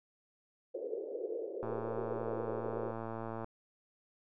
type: band-pass noise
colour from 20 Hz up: pink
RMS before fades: -40 dBFS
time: 0.74-2.92 s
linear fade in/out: 10 ms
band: 390 to 510 Hz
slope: 48 dB/octave
type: click train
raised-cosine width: 1 ms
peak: -27 dBFS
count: 206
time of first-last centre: 1.63-3.444 s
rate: 113 Hz
effects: none